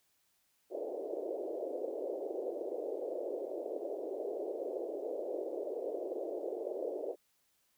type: band-pass noise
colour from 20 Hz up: white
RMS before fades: -39 dBFS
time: 0.7-7.16 s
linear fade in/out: 50 ms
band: 340 to 600 Hz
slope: 48 dB/octave
effects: white hiss -75 dBFS RMS until 7.77 s